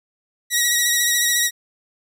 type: tone with vibrato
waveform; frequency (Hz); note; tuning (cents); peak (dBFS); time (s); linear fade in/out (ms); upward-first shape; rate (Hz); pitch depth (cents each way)
10% pulse; 1913; A#6; +44; -7; 0.5-1.51; 50; sine; 14; 33
effects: none